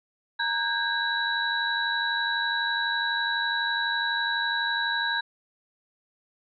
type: tone cluster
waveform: sine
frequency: 930 / 1534 / 1626 / 3918 Hz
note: A#5 / G6 / G#6 / B7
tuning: -4 / -38 / -37 / -15 cents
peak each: -31 / -34 / -27 / -30 dBFS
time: 0.39-5.21 s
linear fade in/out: 10 ms
effects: none